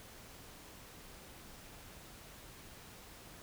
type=silence; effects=pink hiss -54 dBFS RMS until 3.42 s